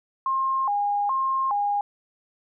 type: tone with vibrato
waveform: sine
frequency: 932.3 Hz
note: A#5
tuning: in tune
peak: -21 dBFS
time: 0.26-1.81 s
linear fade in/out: 2 ms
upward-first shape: square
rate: 1.2 Hz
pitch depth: 230 cents each way
effects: none